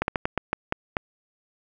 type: slowing click train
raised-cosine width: 0.5 ms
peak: -8 dBFS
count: 8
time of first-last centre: 0.02-0.968 s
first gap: 61 ms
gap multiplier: 1.26
effects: none